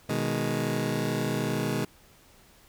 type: chord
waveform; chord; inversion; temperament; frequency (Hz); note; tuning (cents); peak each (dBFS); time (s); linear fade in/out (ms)
20% pulse; G# minor; first; just; 124.59 / 155.74 / 207.7; B2 / D#3 / G#3; +16 / +2 / 0; -26; 0.09-1.85; 5
effects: pink hiss -57 dBFS RMS until 2.68 s